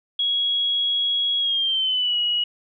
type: tone with pitch glide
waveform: sine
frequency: 3322 to 2909 Hz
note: G#7 to F#7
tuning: 0 to -30 cents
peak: -19 dBFS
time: 0.19-2.44 s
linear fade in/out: 5 ms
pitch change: -230 cents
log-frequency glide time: 1.39-2.17 s
effects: none